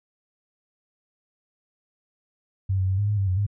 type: tone with pitch steps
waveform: sine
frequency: 96.1 / 94 / 95.2 / 102.5 / 104.4 / 97.9 / 92 / 101.9 Hz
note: G2 / F#2 / F#2 / G#2 / G#2 / G2 / F#2 / G#2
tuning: -34 / +28 / +50 / -22 / +10 / -2 / -9 / -32 cents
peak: -20 dBFS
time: 2.69-3.466 s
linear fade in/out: 10 ms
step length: 97 ms
effects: none